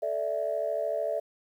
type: chord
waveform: sine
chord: A suspended fourth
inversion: none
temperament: just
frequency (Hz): 440 / 586.7 / 660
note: A4 / D5 / E5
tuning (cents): 0 / -2 / +2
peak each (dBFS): -35 / -30 / -30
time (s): 0.02-1.2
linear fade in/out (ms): 10
effects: tanh soft clip ceiling -18 dBFS + 10-bit